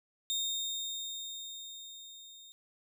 30% pulse tone with level ramp, 3680 Hz, A#7, 23 cents flat, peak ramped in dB -28 to -49 dBFS, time 0.3-2.52 s, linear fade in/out 0 ms, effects none

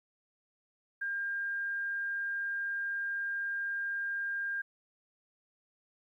sine tone, 1604 Hz, G6, 39 cents sharp, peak -32 dBFS, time 1.01-4.62 s, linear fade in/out 10 ms, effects 12-bit

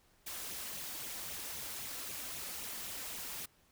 white noise with flanger, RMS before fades -43 dBFS, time 0.26-3.46 s, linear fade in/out 10 ms, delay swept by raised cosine 0.3 to 4 ms, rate 3.8 Hz, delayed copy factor +0.55, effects pink hiss -69 dBFS RMS until 3.71 s

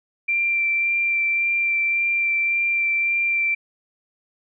sine tone with vibrato, 2359 Hz, D7, 7 cents sharp, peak -18 dBFS, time 0.28-3.55 s, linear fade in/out 10 ms, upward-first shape sine, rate 1.8 Hz, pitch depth 11 cents each way, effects none

